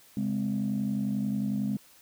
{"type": "tone cluster", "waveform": "sine", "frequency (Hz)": [135.4, 205.8, 256.9], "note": ["C#3", "G#3", "C4"], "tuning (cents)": [-40, -16, -32], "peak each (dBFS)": [-35, -27, -32], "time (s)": [0.17, 1.77], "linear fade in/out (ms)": 2, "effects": ["tanh soft clip ceiling -21 dBFS", "white hiss -57 dBFS RMS until 2.01 s"]}